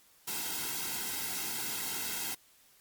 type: noise with comb filter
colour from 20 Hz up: white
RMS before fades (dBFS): -36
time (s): 0.27-2.35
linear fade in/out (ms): 10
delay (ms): 1.7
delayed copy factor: -0.75
effects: white hiss -63 dBFS RMS until 2.8 s + Opus 48 kbps